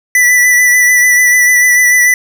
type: tone with vibrato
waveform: square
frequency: 1975.5 Hz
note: B6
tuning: in tune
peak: -6 dBFS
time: 0.15-2.14 s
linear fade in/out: 2 ms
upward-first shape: sine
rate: 6.8 Hz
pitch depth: 23 cents each way
effects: none